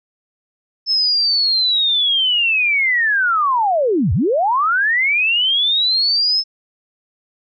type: linear two-way sweep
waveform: sine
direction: down then up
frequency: 5274 to 71.5 to 5274 Hz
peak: -13 dBFS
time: 0.86-6.44 s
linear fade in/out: 50 ms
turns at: 4.13 s
effects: none